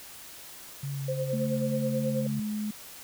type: tone with vibrato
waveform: sine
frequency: 138.59 Hz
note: C#3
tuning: in tune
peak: -31 dBFS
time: 0.83-2.4 s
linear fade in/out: 5 ms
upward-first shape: sine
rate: 3.5 Hz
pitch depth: 19 cents each way
type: tone with tremolo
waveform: sine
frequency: 522 Hz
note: C5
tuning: 4 cents flat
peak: -27 dBFS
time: 1.08-2.27 s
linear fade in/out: 5 ms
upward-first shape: sine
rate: 9.3 Hz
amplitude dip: 70%
type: tone with pitch glide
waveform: sine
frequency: 220 to 211.6 Hz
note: A3 to G#3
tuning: 0 to +33 cents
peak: -29 dBFS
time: 1.33-2.71 s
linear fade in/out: 5 ms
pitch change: -67 cents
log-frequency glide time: 1.99-2.49 s
effects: white hiss -46 dBFS RMS until 3.03 s